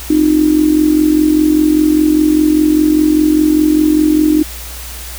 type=tone with amplitude modulation; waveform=sine; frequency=306.6 Hz; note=D#4; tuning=25 cents flat; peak=-4 dBFS; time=0.1-4.43 s; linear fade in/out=5 ms; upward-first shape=sine; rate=45 Hz; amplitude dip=70%; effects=added 60 Hz sine -28 dBFS peak until 5.18 s + white hiss -29 dBFS RMS until 5.18 s